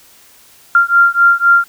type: beating tone pair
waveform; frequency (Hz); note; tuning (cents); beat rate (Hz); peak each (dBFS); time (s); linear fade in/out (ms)
sine; 1387 / 1390.9; F6 / F6; -12 / -7; 3.9; -10; 0.75-1.64; 2
effects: white hiss -45 dBFS RMS until 1.68 s